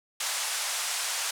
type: band-pass noise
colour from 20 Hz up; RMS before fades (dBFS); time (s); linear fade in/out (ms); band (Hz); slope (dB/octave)
white; -31; 0.2-1.31; 5; 650 to 9700; 24
effects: none

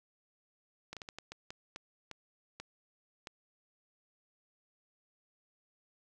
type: slowing click train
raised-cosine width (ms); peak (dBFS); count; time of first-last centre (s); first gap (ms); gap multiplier
0.2; -26; 11; 0.93-3.272; 37; 1.38
effects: 11-bit

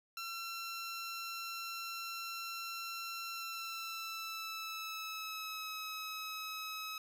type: tone with pitch glide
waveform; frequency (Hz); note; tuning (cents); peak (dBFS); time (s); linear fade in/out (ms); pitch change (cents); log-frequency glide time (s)
15% pulse; 1355 to 1280.4; E6 to D#6; +47 to +49; -34; 0.17-6.98; 2; -98; 3.32-5.71
effects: none

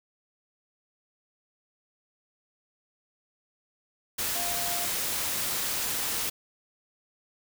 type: tone in noise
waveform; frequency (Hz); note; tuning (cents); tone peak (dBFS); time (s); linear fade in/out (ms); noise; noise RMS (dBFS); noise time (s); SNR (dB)
sine; 698.5; F5; 0; -36; 4.35-4.86; 10; white; -30; 4.18-6.3; -9
effects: none

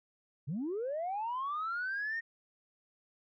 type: linear sweep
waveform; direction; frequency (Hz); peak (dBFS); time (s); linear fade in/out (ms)
sine; up; 121.5 to 1864.7; -32; 0.47-2.21; 20
effects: tanh soft clip ceiling -30 dBFS

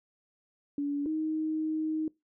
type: tone pair in turn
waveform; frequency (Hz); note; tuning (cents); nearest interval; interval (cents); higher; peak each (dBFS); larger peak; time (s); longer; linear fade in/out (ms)
sine; 286.4 / 313.2; D4 / D#4; -43 / +11; major second; 154; second; -28 / -28; neither; 0.78-1.06 / 1.06-2.08; second; 2
effects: noise-tail reverb RT60 0.2 s tail -23 dB re dry

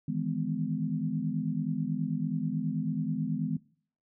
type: chord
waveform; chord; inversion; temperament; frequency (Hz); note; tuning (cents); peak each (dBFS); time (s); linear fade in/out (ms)
sine; E major seventh; third; equal with one note detuned; 155.56 / 164.81 / 207.7 / 251.1; D#3 / E3 / G#3 / B3; 0 / 0 / 0 / +29; -34; 0.08-3.57; 5
effects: noise-tail reverb RT60 0.5 s tail -20 dB re dry

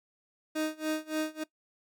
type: tone with tremolo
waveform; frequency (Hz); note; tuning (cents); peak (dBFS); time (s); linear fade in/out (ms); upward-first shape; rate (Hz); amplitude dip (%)
30% pulse; 311.1; D#4; 0; -25; 0.55-1.44; 10; sine; 3.5; 95
effects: noise-tail reverb RT60 0.1 s tail -19 dB re dry

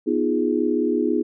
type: chord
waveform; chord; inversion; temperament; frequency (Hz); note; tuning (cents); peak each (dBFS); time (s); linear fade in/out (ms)
sine; F half-diminished seventh; second; equal; 246.9 / 311.1 / 349.2 / 415.3; Cb4 / Eb4 / F4 / Ab4; 0 / 0 / 0 / 0; -24 / -23 / -24 / -24; 0.06-1.23; 20
effects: none

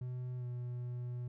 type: tone with pitch glide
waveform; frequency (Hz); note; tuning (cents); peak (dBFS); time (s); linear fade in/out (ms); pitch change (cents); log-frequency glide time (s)
triangle; 125.3 to 122.65; B2 to B2; +25 to -12; -36; 0.01-1.28; 5; -37; 0.37-0.45
effects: none

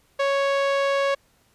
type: tone with low-pass filter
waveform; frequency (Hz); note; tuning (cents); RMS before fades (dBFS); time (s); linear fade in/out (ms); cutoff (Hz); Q
sawtooth; 554.4; C#5; 0; -22; 0.19-1.15; 10; 3900; 0.63
effects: pink hiss -62 dBFS RMS until 1.54 s + resampled to 32000 Hz

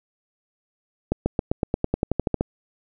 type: accelerating click train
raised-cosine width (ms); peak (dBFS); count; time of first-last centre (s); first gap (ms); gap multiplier
2; -7; 14; 1.12-2.409; 140; 0.94
effects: none

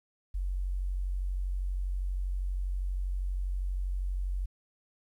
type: tone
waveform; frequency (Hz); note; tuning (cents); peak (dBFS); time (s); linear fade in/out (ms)
sine; 46.25; F#1; 0; -29; 0.34-4.46; 10
effects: 11-bit

